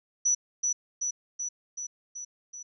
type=tone with echo; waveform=sine; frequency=5920 Hz; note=F#8; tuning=in tune; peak=-21 dBFS; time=0.25-0.35 s; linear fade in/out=10 ms; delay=380 ms; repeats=6; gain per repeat=-3 dB; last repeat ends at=2.63 s; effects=none